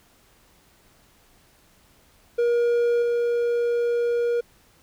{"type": "tone with level steps", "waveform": "triangle", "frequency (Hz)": 475.1, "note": "A#4", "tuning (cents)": 33, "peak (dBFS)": [-16, -18], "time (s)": [2.38, 4.41], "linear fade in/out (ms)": 10, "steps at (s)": 3.02, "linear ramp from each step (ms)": 5, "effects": ["pink hiss -58 dBFS RMS until 4.82 s"]}